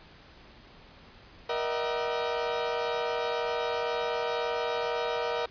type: tone cluster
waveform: 30% pulse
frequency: 473.4 / 608 / 650 / 758 Hz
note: A#4 / D#5 / E5 / F#5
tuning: +27 / -40 / -24 / +42 cents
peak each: -28 / -33 / -33 / -35 dBFS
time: 1.49-5.46 s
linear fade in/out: 5 ms
effects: pink hiss -53 dBFS RMS until 5.5 s + resampled to 11025 Hz